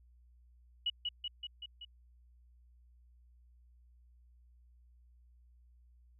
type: tone with echo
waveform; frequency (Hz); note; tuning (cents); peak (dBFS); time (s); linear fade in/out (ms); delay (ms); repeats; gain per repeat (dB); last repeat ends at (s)
sine; 2927; F#7; -19; -30; 0.86-0.9; 5; 190; 5; -3; 1.85
effects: added 60 Hz sine -60 dBFS peak until 6.19 s